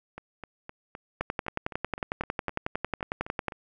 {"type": "two click trains", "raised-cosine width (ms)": 0.5, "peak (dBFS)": [-24, -13], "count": [14, 26], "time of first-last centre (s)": [[0.18, 3.522], [1.21, 3.483]], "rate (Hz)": [3.89, 11], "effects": []}